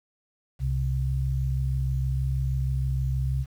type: tone pair together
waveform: sine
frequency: 65.41 / 131.73 Hz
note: C2 / C3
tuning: 0 / +12 cents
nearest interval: octave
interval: 1212 cents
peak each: -26 dBFS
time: 0.59-3.46 s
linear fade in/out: 50 ms
effects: 9-bit